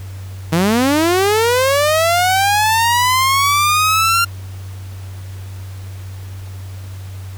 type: linear sweep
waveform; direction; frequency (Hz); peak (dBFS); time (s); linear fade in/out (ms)
sawtooth; up; 155.56 to 1393; -8; 0.52-4.25; 10
effects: added 95 Hz sine -27 dBFS peak until 7.37 s + pink hiss -42 dBFS RMS until 7.37 s